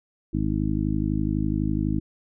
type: harmonic tone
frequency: 52 Hz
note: G#1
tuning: 3 cents sharp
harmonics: 1 / 2 / 3 / 4 / 5 / 6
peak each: -29 / -29 / -29 / -29 / -29 / -29 dBFS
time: 0.33-2 s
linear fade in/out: 10 ms
effects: none